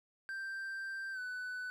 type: tone with pitch glide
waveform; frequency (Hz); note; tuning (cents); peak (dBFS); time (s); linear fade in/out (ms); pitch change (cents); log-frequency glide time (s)
triangle; 1571 to 1496.6; G6 to F#6; +3 to +19; -37; 0.29-1.7; 0; -84; 1.12-1.2
effects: none